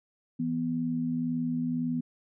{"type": "tone pair together", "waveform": "sine", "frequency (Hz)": [164.81, 246.7], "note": ["E3", "B3"], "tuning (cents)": [0, -2], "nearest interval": "perfect fifth", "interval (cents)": 698, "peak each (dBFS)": [-33, -28], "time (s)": [0.39, 2.01], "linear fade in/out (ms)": 10, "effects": []}